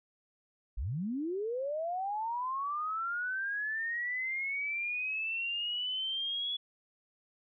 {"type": "linear sweep", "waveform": "sine", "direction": "up", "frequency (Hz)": [41.2, 3400], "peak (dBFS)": -32, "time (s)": [0.77, 6.57], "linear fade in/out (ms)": 10, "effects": []}